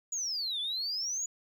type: exponential two-way sweep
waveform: sine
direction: down then up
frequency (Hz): 6940 to 3418 to 6940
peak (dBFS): -30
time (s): 0.12-1.26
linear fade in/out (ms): 5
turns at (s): 0.6
effects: tanh soft clip ceiling -28 dBFS + 12-bit